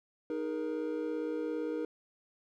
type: chord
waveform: triangle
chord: D# suspended fourth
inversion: none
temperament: equal with one note detuned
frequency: 311.1 / 415.3 / 472.9 Hz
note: D#4 / G#4 / A#4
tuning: 0 / 0 / +25 cents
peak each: -34 / -39 / -34 dBFS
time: 0.3-1.85 s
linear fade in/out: 2 ms
effects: none